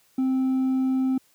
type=tone with hard clipping; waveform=sine; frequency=261.6 Hz; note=C4; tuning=in tune; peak=-21 dBFS; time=0.18-1.18 s; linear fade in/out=5 ms; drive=2 dB; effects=white hiss -62 dBFS RMS until 1.34 s + high-pass 60 Hz 12 dB/octave